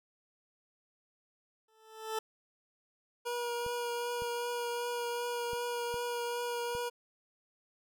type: tone with exponential growth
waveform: 20% pulse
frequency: 440 Hz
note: A4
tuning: in tune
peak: -26 dBFS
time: 1.68-2.19 s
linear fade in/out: 5 ms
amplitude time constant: 110 ms
type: tone with vibrato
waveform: 25% pulse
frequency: 478.8 Hz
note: A#4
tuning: 46 cents sharp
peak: -30 dBFS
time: 3.25-6.9 s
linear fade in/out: 20 ms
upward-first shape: triangle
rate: 2.6 Hz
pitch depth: 15 cents each way
type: clicks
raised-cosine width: 5 ms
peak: -35 dBFS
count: 5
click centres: 3.664 / 4.221 / 5.533 / 5.942 / 6.751 s
effects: none